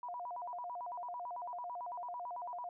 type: tone with vibrato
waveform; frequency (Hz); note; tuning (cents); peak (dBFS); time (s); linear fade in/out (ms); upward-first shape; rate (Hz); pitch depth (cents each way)
sine; 830.6; G#5; 0; -40; 0.03-2.69; 2; square; 9; 280
effects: none